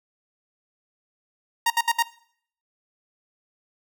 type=tone bursts; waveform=sawtooth; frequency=932.3 Hz; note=A#5; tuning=in tune; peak=-14 dBFS; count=4; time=1.66-2.026 s; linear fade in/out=5 ms; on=42 ms; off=66 ms; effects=noise-tail reverb RT60 0.6 s tail -20 dB re dry